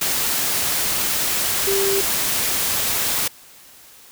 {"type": "tone in noise", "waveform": "sine", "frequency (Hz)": 393.3, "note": "G4", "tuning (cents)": 6, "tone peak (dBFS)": -19, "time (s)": [1.67, 2.01], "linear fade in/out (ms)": 5, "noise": "white", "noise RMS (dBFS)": -21, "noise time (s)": [0.01, 3.28], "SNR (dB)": -1, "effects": ["white hiss -46 dBFS RMS until 4.11 s"]}